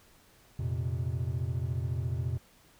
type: chord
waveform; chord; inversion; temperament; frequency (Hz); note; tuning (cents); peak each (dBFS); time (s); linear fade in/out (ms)
triangle; F suspended fourth; none; equal; 87.31 / 116.54 / 130.81; F2 / Bb2 / C3; 0 / 0 / 0; -32; 0.59-2.38; 5
effects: pink hiss -61 dBFS RMS until 2.79 s